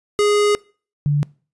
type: tone pair in turn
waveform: square / sine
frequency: 414.2 / 145.6 Hz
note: G#4 / D3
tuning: -5 / -15 cents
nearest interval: octave + tritone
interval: 1810 cents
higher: first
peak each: -14 dBFS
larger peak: neither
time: 0.19-0.55 / 1.06-1.23 s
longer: first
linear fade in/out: 0 ms
effects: noise-tail reverb RT60 0.4 s tail -24 dB re dry + resampled to 24000 Hz